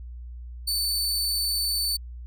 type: tone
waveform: sawtooth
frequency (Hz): 4515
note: C#8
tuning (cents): +31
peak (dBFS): -21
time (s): 0.67-1.97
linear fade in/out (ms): 10
effects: added 60 Hz sine -36 dBFS peak until 2.26 s